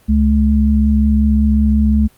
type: tone pair together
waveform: sine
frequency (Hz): 69.6 / 214.3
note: C#2 / A3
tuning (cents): +8 / -45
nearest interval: octave + perfect fifth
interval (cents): 1947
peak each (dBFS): -12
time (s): 0.08-2.08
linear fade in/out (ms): 20
effects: pink hiss -51 dBFS RMS until 2.17 s + Opus 32 kbps